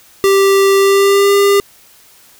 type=tone with pitch glide; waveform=square; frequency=392 to 400.9 Hz; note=G4 to G4; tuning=0 to +39 cents; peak=-8 dBFS; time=0.24-1.6 s; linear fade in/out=0 ms; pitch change=+39 cents; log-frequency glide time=0.77-1.33 s; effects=white hiss -45 dBFS RMS until 2.39 s